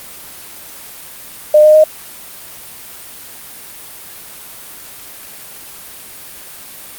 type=tone with pitch steps; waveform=sine; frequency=605 / 612.7 / 620.6 Hz; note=D#5 / D#5 / D#5; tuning=-49 / -27 / -5 cents; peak=-3 dBFS; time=1.54-1.84 s; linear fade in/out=5 ms; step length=100 ms; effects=white hiss -33 dBFS RMS until 6.98 s + Opus 32 kbps